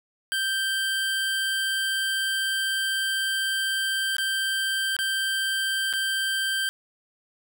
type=tone with dropouts; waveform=25% pulse; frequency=1568 Hz; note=G6; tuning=in tune; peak=-20 dBFS; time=0.32-6.69 s; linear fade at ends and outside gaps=0 ms; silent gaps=4.167-4.183 / 4.966-4.989 / 5.928-5.936 s; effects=none